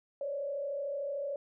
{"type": "tone with frequency modulation", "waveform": "sine", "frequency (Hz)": 565, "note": "C#5", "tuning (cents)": 33, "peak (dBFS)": -33, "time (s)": [0.21, 1.36], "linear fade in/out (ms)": 2, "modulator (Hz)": 33.4, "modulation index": 0.73, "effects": []}